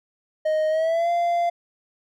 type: tone with pitch glide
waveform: triangle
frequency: 622.3 to 690.5 Hz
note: D#5 to F5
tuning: 0 to -20 cents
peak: -17 dBFS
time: 0.45-1.5 s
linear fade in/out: 10 ms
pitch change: +180 cents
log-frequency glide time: 0.69-1.1 s
effects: none